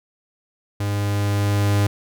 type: tone with level ramp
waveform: 45% pulse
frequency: 101.9 Hz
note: G#2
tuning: 32 cents flat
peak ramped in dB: -21 to -15 dBFS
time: 0.8-1.87 s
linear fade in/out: 5 ms
effects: none